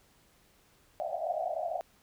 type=band-pass noise; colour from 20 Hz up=pink; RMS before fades=-34 dBFS; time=1-1.81 s; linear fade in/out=0 ms; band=600 to 740 Hz; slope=96 dB/octave; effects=pink hiss -65 dBFS RMS until 2.02 s